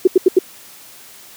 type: tone bursts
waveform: sine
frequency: 370 Hz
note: F#4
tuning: in tune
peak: -5 dBFS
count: 4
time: 0.05-0.389 s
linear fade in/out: 5 ms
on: 24 ms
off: 81 ms
effects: white hiss -41 dBFS RMS until 1.36 s + high-pass 100 Hz 12 dB/octave